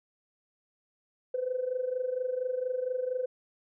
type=tone with amplitude modulation; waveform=sine; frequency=507 Hz; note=B4; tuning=45 cents sharp; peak=-25 dBFS; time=1.34-3.26 s; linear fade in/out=5 ms; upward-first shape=sine; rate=24.3 Hz; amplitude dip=75%; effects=tanh soft clip ceiling -21 dBFS